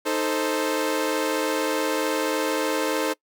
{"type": "chord", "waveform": "sawtooth", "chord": "A diminished", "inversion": "second", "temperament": "equal", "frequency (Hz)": [311.1, 440, 523.3], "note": ["Eb4", "A4", "C5"], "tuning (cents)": [0, 0, 0], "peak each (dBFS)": -23, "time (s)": [0.05, 3.14], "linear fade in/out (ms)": 20, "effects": ["noise-tail reverb RT60 0.1 s tail -23 dB re dry"]}